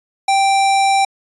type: tone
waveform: square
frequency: 784 Hz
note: G5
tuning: in tune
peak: -12 dBFS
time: 0.28-1.05 s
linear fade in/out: 5 ms
effects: resampled to 24000 Hz